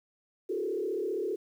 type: tone with frequency modulation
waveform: sine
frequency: 400 Hz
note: G4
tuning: 35 cents sharp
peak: -29 dBFS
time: 0.49-1.36 s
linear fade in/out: 10 ms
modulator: 35.2 Hz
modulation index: 1.6
effects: 10-bit